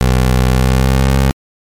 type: tone with pitch glide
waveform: 20% pulse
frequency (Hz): 63.3 to 67.03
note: B1 to C2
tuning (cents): +43 to +42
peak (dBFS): -4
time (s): 0.01-1.31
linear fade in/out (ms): 0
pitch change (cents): +99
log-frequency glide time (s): 0.49-1.14
effects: MP3 96 kbps